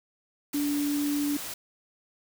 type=tone in noise; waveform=sine; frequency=290 Hz; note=D4; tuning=22 cents flat; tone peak=-25 dBFS; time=0.54-1.37 s; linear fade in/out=5 ms; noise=white; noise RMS=-37 dBFS; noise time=0.53-1.54 s; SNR=+9 dB; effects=none